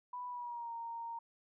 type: tone with pitch glide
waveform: sine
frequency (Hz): 987.8 to 927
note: B5 to A#5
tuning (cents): 0 to -10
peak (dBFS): -40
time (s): 0.13-1.19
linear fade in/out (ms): 5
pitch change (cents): -110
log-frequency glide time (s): 0.28-0.72
effects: none